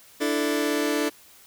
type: chord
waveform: sawtooth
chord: D suspended second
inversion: none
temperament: just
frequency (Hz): 293.7 / 330.4 / 440.5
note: D4 / E4 / A4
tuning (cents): 0 / +4 / +2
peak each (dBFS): -21 / -25 / -23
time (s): 0.2-1.1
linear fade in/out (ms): 20
effects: white hiss -52 dBFS RMS until 1.46 s